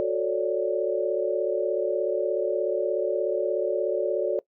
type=chord; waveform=sine; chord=D major seventh; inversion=first; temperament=just; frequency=367.1 / 440.5 / 550.6 / 587.3 Hz; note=F#4 / A4 / C#5 / D5; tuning=-14 / +2 / -12 / 0 cents; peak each=-28 dBFS; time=0-4.39 s; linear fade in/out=0 ms; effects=noise-tail reverb RT60 0.1 s tail -21 dB re dry